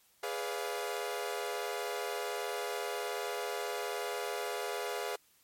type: chord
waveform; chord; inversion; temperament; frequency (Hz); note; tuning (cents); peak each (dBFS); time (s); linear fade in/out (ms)
sawtooth; G# diminished seventh; none; equal with one note detuned; 415.3 / 493.9 / 575.2 / 698.5; G#4 / B4 / D5 / F5; 0 / 0 / -36 / 0; -35 / -36 / -39 / -37; 0.23-5.16; 5
effects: white hiss -67 dBFS RMS until 5.43 s + MP3 64 kbps